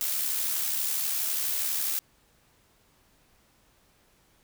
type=noise with amplitude modulation; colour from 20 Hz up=blue; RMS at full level=-27 dBFS; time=0.01-1.99 s; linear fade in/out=0 ms; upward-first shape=sine; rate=72.2 Hz; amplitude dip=40%; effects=pink hiss -64 dBFS RMS until 4.43 s